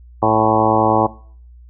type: harmonic tone with a mistuned harmonic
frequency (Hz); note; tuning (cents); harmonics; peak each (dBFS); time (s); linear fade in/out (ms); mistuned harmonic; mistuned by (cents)
110; A2; 0; 1 / 2 / 3 / 4 / 5 / 6 / 7 / 8 / 9 / 10; -23 / -24 / -20 / -22 / -20 / -21 / -18 / -20 / -21 / -23; 0.22-1.07; 10; 8; -32
effects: noise-tail reverb RT60 0.5 s tail -20 dB re dry + added 60 Hz sine -39 dBFS peak until 1.69 s